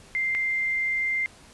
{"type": "tone pair in turn", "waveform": "sine", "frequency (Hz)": [2093, 2093], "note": ["C7", "C7"], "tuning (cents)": [0, 0], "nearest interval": "unison", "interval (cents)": 0, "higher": "neither", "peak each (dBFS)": -23, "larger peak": "neither", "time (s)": [[0.15, 0.35], [0.35, 1.26]], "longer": "second", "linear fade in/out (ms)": 0, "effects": ["pink hiss -51 dBFS RMS until 1.53 s", "resampled to 24000 Hz"]}